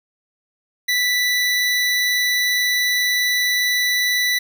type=tone; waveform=25% pulse; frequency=1975.5 Hz; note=B6; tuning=in tune; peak=-13 dBFS; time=0.88-4.39 s; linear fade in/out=10 ms; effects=none